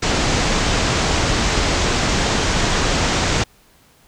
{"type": "low-pass noise", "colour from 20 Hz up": "pink", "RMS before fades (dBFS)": -18, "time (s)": [0.02, 3.44], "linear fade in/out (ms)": 10, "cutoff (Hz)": 7500, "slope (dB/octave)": 48, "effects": ["pink hiss -53 dBFS RMS until 4.07 s"]}